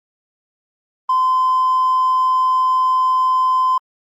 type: tone with hard clipping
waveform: sine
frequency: 1029 Hz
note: C6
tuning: 29 cents flat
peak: -13 dBFS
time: 1.09-3.78 s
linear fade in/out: 5 ms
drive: 1 dB
effects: Opus 32 kbps

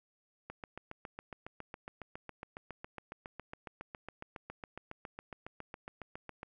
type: click train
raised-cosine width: 0.5 ms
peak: -28 dBFS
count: 44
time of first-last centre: 0.5-6.431 s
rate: 7.25 Hz
effects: none

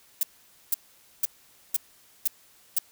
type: noise bursts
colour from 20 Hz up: violet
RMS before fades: -23 dBFS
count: 6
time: 0.21-2.786 s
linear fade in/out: 2 ms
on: 21 ms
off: 490 ms
effects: white hiss -58 dBFS RMS until 2.91 s

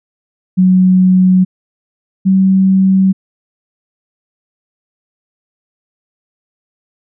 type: tone pair in turn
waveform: sine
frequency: 185 / 190.64 Hz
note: F#3 / G3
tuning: 0 / -48 cents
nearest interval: minor second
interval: 52 cents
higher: second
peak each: -5 / -6 dBFS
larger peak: first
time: 0.57-1.45 / 2.25-3.13 s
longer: neither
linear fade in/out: 20 ms
effects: none

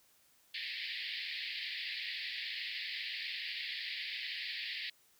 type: band-pass noise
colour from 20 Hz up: pink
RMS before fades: -41 dBFS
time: 0.54-4.9 s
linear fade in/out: 5 ms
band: 1800 to 4800 Hz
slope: 96 dB/octave
effects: white hiss -68 dBFS RMS until 5.19 s

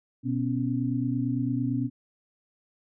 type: tone cluster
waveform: sine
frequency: 123.4 / 248 / 276.9 Hz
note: B2 / B3 / C#4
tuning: -1 / +7 / -2 cents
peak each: -29 dBFS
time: 0.23-1.9 s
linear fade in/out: 50 ms
effects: none

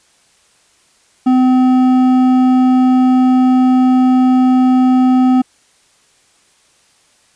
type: tone with hard clipping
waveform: sine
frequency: 255.5 Hz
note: C4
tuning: 41 cents flat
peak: -9 dBFS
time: 1.26-5.42 s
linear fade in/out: 10 ms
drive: 8 dB
effects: white hiss -53 dBFS RMS until 7.35 s + resampled to 22050 Hz

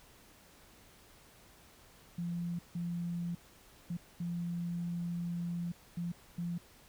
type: tone bursts at uneven times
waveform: sine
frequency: 172.4 Hz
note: F3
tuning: 22 cents flat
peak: -34 dBFS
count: 6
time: 2.18-2.59 / 2.75-3.35 / 3.9-3.97 / 4.2-5.72 / 5.97-6.12 / 6.38-6.58 s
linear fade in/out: 5 ms
effects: pink hiss -60 dBFS RMS until 6.88 s

